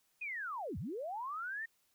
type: linear two-way sweep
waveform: sine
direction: down then up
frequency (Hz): 2539 to 69.3 to 1867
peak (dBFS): -38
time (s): 0.21-1.66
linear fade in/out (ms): 10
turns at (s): 0.78
effects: white hiss -75 dBFS RMS until 1.94 s